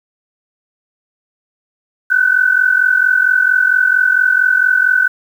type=tone pair together; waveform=sine; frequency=1483.6 / 1528 Hz; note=F#6 / G6; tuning=+4 / -45 cents; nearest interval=minor second; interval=51 cents; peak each=-12 dBFS; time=2.1-5.08 s; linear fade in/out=10 ms; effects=7-bit